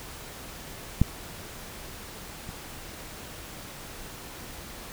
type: clicks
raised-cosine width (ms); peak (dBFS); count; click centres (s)
5; -6 / -27; 2; 1.016 / 2.491
effects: pink hiss -42 dBFS RMS until 4.92 s